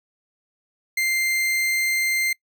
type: tone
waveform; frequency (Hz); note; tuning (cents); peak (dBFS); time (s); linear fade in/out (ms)
40% pulse; 2093; C7; 0; -19; 0.97-2.33; 5
effects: noise-tail reverb RT60 0.1 s tail -24 dB re dry